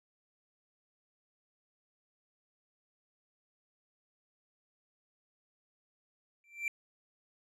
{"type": "tone with exponential growth", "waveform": "triangle", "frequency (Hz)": 2349, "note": "D7", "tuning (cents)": 0, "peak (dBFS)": -27, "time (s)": [6.44, 6.68], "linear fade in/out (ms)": 1, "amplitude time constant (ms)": 52, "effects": ["resampled to 32000 Hz"]}